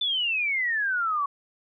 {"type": "exponential sweep", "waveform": "sine", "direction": "down", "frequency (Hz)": [3552, 1108.7], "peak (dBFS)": -23, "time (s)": [0.01, 1.26], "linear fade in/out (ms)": 5, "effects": []}